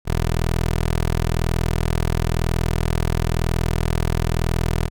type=tone; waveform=15% pulse; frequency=41 Hz; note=E1; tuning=9 cents flat; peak=-12 dBFS; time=0.05-4.9 s; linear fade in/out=50 ms; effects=none